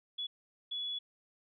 sine tone bursts at uneven times, 3400 Hz, G#7, 40 cents sharp, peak -35 dBFS, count 2, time 0.18-0.27 / 0.71-0.99 s, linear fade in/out 10 ms, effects none

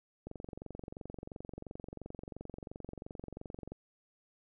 click train, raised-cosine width 2 ms, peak -30 dBFS, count 80, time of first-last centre 0.27-3.72 s, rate 22.9 Hz, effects none

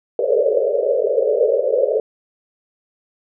pink band-pass noise, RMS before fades -17 dBFS, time 0.19-2 s, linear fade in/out 2 ms, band 420 to 600 Hz, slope 96 dB/octave, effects none

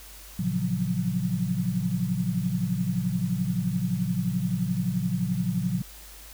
sine chord, Gb major seventh, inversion first, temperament just, 115.62 / 138.75 / 173.43 / 185 Hz, Bb2 / Db3 / F3 / Gb3, -14 / +2 / -12 / 0 cents, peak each -32 / -32 / -28 / -28 dBFS, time 0.39-5.82 s, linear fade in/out 5 ms, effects added 50 Hz sine -47 dBFS peak until 6.33 s + white hiss -47 dBFS RMS until 6.33 s

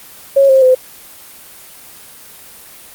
sine tone with pitch steps, 550 / 531 / 512.6 Hz, C#5 / C5 / C5, -14 / +25 / -36 cents, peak -5 dBFS, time 0.36-0.75 s, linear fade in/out 10 ms, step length 130 ms, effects white hiss -37 dBFS RMS until 2.94 s + Opus 24 kbps

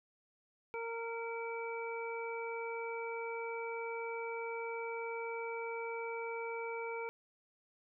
harmonic tone, 460.8 Hz, A#4, 20 cents flat, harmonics 1 / 2 / 3 / 5, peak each -40 / -44 / -49 / -45 dBFS, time 0.74-7.09 s, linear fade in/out 0 ms, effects none

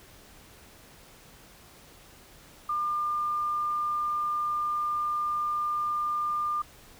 sine tone, 1200 Hz, D6, 37 cents sharp, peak -26 dBFS, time 2.69-6.62 s, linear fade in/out 5 ms, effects pink hiss -53 dBFS RMS until 6.99 s

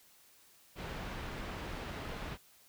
pink low-pass noise, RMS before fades -42 dBFS, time 0.75-2.38 s, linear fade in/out 50 ms, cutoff 3100 Hz, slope 12 dB/octave, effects white hiss -63 dBFS RMS until 2.68 s

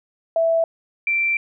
sine tone pair in turn, 659.3 / 2349 Hz, E5 / D7, 0 / 0 cents, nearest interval octave + minor seventh, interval 2200 cents, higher second, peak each -15 / -17 dBFS, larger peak first, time 0.36-0.64 / 1.07-1.37 s, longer second, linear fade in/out 2 ms, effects none

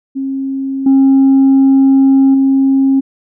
sine tone with level steps, 270 Hz, C#4, 45 cents flat, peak -15 / -3 / -6 dBFS, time 0.15-3.01 s, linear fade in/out 20 ms, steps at 0.86 / 2.34 s, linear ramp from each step 5 ms, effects tanh soft clip ceiling -3 dBFS

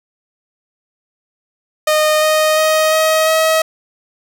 sawtooth tone with pitch steps, 615 / 620.7 / 626.5 / 632.3 / 638.2 Hz, D#5 / D#5 / D#5 / D#5 / D#5, -20 / -4 / +12 / +28 / +44 cents, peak -7 dBFS, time 1.87-3.62 s, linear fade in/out 5 ms, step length 350 ms, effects none

